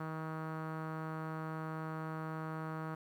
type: tone with low-pass filter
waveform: sawtooth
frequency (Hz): 158.6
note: D#3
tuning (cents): +33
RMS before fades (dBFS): -41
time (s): 0-2.95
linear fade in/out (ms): 5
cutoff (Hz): 1300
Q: 2.9
effects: 11-bit